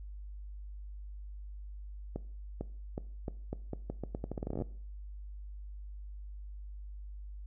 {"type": "accelerating click train", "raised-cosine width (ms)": 2, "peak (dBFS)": -23, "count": 22, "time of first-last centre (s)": [2.16, 4.621], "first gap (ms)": 450, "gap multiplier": 0.82, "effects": ["noise-tail reverb RT60 0.5 s tail -19 dB re dry", "added 50 Hz sine -42 dBFS peak until 7.46 s"]}